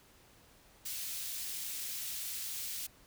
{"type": "high-pass noise", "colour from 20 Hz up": "white", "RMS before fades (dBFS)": -40, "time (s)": [0.85, 2.87], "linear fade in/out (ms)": 10, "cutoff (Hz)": 2700, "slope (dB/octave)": 12, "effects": ["pink hiss -62 dBFS RMS until 3.06 s"]}